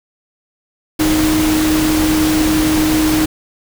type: tone in noise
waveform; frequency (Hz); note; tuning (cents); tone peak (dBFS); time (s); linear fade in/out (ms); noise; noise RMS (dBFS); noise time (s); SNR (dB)
sine; 311.1; D#4; 0; -12; 0.99-3.26; 10; pink; -19; 0.99-3.26; +4
effects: none